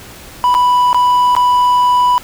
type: tone with dropouts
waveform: triangle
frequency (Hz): 987.8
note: B5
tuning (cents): 0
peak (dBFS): -6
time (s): 0.44-2.18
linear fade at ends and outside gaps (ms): 0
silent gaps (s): 0.542-0.549 / 0.93-0.945 / 1.351-1.365
effects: pink hiss -35 dBFS RMS until 2.23 s